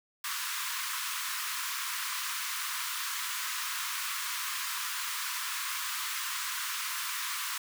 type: high-pass noise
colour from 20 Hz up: pink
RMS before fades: -35 dBFS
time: 0.24-7.58 s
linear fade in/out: 5 ms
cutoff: 980 Hz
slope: 96 dB/octave
effects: none